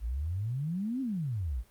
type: exponential two-way sweep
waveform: sine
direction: up then down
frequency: 51.9 to 274 to 51.9 Hz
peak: -30 dBFS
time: 0-1.64 s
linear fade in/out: 50 ms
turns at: 1.01 s
effects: pink hiss -63 dBFS RMS until 1.7 s + Opus 32 kbps